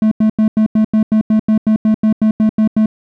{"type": "tone bursts", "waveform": "triangle", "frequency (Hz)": 217.1, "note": "A3", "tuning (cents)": -23, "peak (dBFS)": -6, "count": 16, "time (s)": [0.02, 2.859], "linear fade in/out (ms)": 2, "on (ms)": 94, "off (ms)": 89, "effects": []}